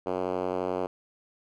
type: tone with band-pass filter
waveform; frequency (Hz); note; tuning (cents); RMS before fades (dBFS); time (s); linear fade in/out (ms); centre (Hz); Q
5% pulse; 91.5; F#2; -19; -30; 0.06-0.87; 5; 460; 1.2
effects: none